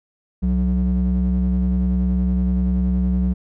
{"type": "ring-modulated tone", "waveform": "triangle", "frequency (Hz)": 124.5, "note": "B2", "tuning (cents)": 14, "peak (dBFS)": -10, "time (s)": [0.42, 3.34], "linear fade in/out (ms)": 20, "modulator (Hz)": 59.6, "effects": ["tanh soft clip ceiling -9 dBFS"]}